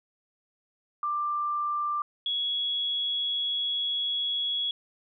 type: tone pair in turn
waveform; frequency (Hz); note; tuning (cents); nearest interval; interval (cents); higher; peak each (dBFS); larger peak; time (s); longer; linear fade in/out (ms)
sine; 1184 / 3349; D6 / G#7; +14 / +14; octave + tritone; 1800; second; -26; neither; 1.03-2.02 / 2.26-4.71; second; 2
effects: none